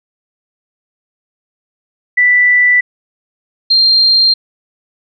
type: tone pair in turn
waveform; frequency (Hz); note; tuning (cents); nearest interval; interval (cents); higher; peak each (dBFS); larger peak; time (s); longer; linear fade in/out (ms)
sine; 1975.5 / 4186; B6 / C8; 0 / 0; octave + minor second; 1300; second; -6; neither; 2.17-2.81 / 3.7-4.34; neither; 10
effects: none